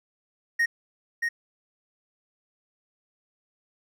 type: tone with echo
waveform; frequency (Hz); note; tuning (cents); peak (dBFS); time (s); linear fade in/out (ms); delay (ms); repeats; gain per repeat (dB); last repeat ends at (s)
triangle; 1864.7; A#6; 0; -18; 0.59-0.66; 10; 630; 1; -4; 1.29
effects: none